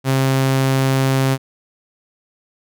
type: tone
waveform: sawtooth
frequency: 133.6 Hz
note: C3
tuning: 36 cents sharp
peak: -10 dBFS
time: 0.04-1.38 s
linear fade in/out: 50 ms
effects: none